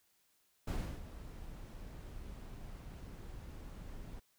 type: noise with ADSR envelope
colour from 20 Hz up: brown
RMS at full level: -34 dBFS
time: 0.67-4.2 s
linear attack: 10 ms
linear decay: 320 ms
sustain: -14 dB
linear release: 12 ms
effects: white hiss -74 dBFS RMS until 4.38 s